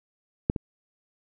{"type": "clicks", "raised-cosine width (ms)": 3, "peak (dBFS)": [-8, -16], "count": 2, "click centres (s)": [0.499, 0.562], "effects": []}